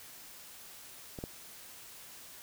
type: clicks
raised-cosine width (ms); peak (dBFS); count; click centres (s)
2; -28 / -24; 2; 1.188 / 1.239
effects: white hiss -51 dBFS RMS until 2.42 s